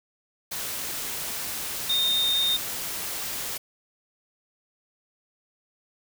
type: tone in noise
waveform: sine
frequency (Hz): 3666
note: A#7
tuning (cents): -30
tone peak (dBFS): -21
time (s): 1.89-2.57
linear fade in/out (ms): 10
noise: white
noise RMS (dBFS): -32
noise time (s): 0.51-3.58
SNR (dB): +8
effects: none